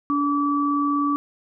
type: tone pair together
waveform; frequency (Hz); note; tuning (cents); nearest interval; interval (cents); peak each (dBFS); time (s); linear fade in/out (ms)
sine; 288 / 1152; D4 / D6; -34 / -34; 2 octaves; 2400; -21 / -22; 0.1-1.16; 0
effects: none